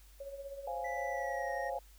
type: tone with tremolo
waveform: sine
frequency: 554.4 Hz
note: C#5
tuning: in tune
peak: -39 dBFS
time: 0.2-0.97 s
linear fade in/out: 5 ms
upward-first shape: triangle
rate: 16 Hz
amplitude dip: 70%
type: chord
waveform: sine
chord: Db major seventh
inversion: third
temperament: equal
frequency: 523.3 / 554.4 / 698.5 / 830.6 Hz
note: C5 / Db5 / F5 / Ab5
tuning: 0 / 0 / 0 / 0 cents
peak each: -41 / -40 / -40 / -40 dBFS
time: 0.67-1.79 s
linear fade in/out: 5 ms
type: tone with pitch glide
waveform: triangle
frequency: 1975.5 to 1865.7 Hz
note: B6 to A#6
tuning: 0 to +1 cents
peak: -40 dBFS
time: 0.84-1.7 s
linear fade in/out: 10 ms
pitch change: -99 cents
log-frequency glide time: 1.1-1.53 s
effects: added 50 Hz sine -56 dBFS peak until 1.98 s + white hiss -64 dBFS RMS until 1.98 s